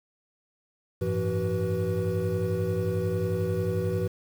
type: tone cluster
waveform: triangle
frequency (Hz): 95.1 / 106.3 / 169.5 / 376.3 / 487.4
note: F#2 / G#2 / E3 / F#4 / B4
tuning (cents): +48 / +41 / +49 / +29 / -23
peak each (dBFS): -29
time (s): 1.01-4.08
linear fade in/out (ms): 10
effects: tanh soft clip ceiling -14 dBFS + 8-bit